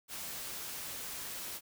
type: noise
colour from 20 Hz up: white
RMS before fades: -42 dBFS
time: 0.08-1.61 s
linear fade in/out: 50 ms
effects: none